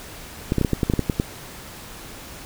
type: clicks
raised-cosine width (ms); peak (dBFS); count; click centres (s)
3; -6; 11; 0.521 / 0.583 / 0.613 / 0.648 / 0.733 / 0.832 / 0.899 / 0.937 / 0.993 / 1.098 / 1.199
effects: pink hiss -39 dBFS RMS until 2.45 s